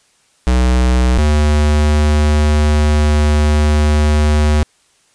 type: tone pair in turn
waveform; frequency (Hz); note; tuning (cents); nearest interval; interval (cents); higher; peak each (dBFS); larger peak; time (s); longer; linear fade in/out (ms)
square; 62.5 / 75.05; B1 / D2; +21 / +38; minor third; 317; second; -10; neither; 0.47-1.18 / 1.18-4.63; second; 0
effects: white hiss -55 dBFS RMS until 5.14 s + resampled to 22050 Hz